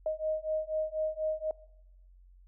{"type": "beating tone pair", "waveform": "sine", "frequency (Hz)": [622.3, 626.4], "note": ["D#5", "D#5"], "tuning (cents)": [0, 11], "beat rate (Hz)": 4.1, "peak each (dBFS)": [-33, -33], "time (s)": [0.06, 1.51], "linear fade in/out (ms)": 2, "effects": ["noise-tail reverb RT60 0.9 s tail -22 dB re dry", "added 45 Hz sine -54 dBFS peak until 2.47 s"]}